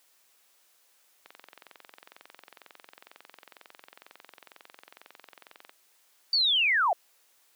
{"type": "click train", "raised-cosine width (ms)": 0.3, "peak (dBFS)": -30, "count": 99, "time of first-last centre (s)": [1.26, 5.694], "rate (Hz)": 22.1}
{"type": "linear sweep", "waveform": "sine", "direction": "down", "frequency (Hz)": [4650, 629], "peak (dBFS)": -21, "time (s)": [6.33, 6.93], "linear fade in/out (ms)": 2}
{"effects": ["white hiss -65 dBFS RMS until 7.55 s", "high-pass 400 Hz 12 dB/octave"]}